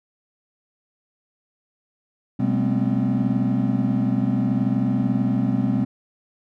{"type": "tone cluster", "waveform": "triangle", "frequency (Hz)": [125.4, 194, 212.4, 245.3, 265.9], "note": ["B2", "G3", "G#3", "B3", "C4"], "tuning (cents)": [27, -18, 39, -12, 28], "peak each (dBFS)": -23, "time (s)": [2.39, 5.85], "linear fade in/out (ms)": 10, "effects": []}